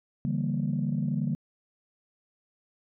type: chord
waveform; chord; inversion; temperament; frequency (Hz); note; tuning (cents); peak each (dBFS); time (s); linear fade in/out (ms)
sine; E half-diminished seventh; third; equal with one note detuned; 144.39 / 164.81 / 196 / 233.1; D3 / E3 / G3 / Bb3; -29 / 0 / 0 / 0; -29 / -32 / -31 / -31; 0.25-1.35; 0
effects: tanh soft clip ceiling -18 dBFS